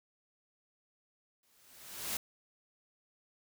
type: noise with exponential growth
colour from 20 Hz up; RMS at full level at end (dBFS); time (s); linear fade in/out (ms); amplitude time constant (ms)
white; -34; 1.43-2.17; 2; 160
effects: none